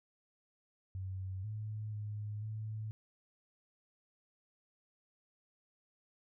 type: tone with pitch steps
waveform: sine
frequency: 94.6 / 107.2 / 105.1 / 108.6 Hz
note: F#2 / A2 / G#2 / A2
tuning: +39 / -45 / +21 / -22 cents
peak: -38 dBFS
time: 0.95-2.91 s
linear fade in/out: 0 ms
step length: 490 ms
effects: none